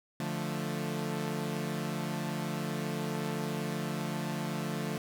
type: chord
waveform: sawtooth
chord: D minor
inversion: none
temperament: equal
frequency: 146.83 / 174.61 / 220 Hz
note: D3 / F3 / A3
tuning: 0 / 0 / 0 cents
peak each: -33 dBFS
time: 0.2-4.98 s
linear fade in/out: 2 ms
effects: none